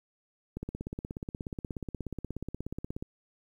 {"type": "click train", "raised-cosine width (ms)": 3, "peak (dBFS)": -23, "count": 42, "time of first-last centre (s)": [0.57, 3.025], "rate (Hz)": 16.7, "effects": ["10-bit"]}